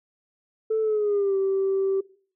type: tone with pitch glide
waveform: sine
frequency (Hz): 440 to 387.5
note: A4 to G4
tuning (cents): 0 to -20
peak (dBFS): -19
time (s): 0.7-2.01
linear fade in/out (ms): 10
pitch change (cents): -220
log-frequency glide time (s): 0.81-1.36
effects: noise-tail reverb RT60 0.5 s tail -21 dB re dry + tanh soft clip ceiling -17 dBFS

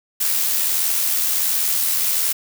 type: noise with amplitude modulation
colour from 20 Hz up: blue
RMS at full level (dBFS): -18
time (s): 0.2-2.33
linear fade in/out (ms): 10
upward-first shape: sine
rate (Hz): 81.4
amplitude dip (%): 35
effects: none

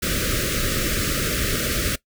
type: band-stop noise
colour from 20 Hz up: pink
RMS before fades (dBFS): -23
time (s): 0.02-1.96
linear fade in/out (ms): 10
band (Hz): 620 to 1200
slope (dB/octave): 96
effects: noise-tail reverb RT60 0.1 s tail -19 dB re dry

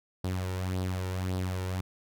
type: tone with flanger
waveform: sawtooth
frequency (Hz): 92.5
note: F#2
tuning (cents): 0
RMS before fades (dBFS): -32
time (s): 0.24-1.81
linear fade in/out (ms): 5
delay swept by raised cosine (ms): 0.21 to 2.21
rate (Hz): 1.8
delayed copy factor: +0.55
effects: none

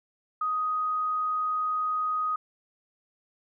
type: tone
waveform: sine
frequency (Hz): 1250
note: D#6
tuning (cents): +8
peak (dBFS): -25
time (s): 0.41-2.36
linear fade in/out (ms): 5
effects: none

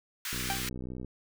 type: high-pass noise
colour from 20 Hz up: pink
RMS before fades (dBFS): -36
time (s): 0.25-0.69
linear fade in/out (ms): 2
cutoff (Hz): 1400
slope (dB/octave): 24
type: click train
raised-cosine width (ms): 3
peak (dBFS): -27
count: 46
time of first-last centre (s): 0.33-1.047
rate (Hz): 62.8
type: tone with exponential decay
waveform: sawtooth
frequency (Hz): 784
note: G5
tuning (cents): 0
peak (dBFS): -23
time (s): 0.5-0.66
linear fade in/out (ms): 0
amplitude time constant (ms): 33
effects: none

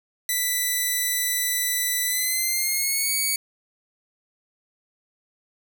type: tone with pitch glide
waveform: 5% pulse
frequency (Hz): 1984 to 2240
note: B6 to C#7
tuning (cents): +7 to +18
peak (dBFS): -12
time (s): 0.29-3.36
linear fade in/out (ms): 2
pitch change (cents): +211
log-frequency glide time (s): 2.05-3.12
effects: none

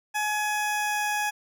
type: tone with pitch glide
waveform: 20% pulse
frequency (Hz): 844 to 837.2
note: G#5 to G#5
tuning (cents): +28 to +14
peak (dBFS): -20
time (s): 0.14-1.31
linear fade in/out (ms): 20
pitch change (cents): -14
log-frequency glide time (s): 0.28-1.03
effects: none

